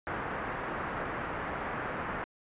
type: low-pass noise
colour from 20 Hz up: white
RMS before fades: -36 dBFS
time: 0.07-2.24 s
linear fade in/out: 0 ms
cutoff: 1700 Hz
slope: 24 dB/octave
effects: resampled to 8000 Hz